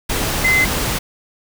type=tone in noise; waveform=sine; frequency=2056 Hz; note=C7; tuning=31 cents flat; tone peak=-12 dBFS; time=0.44-0.65 s; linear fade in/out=10 ms; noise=pink; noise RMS=-20 dBFS; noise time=0.09-0.99 s; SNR=+5 dB; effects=none